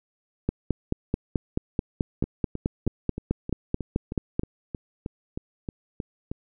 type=two click trains; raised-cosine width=3 ms; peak=-18 / -10 dBFS; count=14 / 19; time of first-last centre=2.24-6.315 / 0.49-4.395 s; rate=3.19 / 4.61 Hz; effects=none